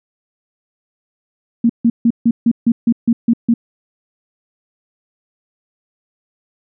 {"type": "tone bursts", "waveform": "sine", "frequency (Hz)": 233.1, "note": "A#3", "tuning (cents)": 0, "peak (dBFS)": -8, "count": 10, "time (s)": [1.64, 3.54], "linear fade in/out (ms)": 5, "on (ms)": 55, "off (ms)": 150, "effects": []}